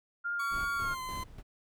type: tone with vibrato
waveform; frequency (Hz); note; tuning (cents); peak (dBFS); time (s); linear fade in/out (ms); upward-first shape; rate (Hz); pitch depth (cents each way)
sine; 1396.9; F6; 0; -31; 0.24-0.95; 20; triangle; 3; 18
type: tone with pitch glide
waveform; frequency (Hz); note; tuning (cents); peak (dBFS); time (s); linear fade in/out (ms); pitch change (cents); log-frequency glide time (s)
40% pulse; 1127 to 1027.5; C#6 to C6; +28 to -32; -36; 0.39-1.24; 10; -160; 0.78-1.01
type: noise with tremolo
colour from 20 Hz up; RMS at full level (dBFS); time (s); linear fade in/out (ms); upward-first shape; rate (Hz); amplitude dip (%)
brown; -41; 0.5-1.43; 50; square; 3.4; 70
effects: none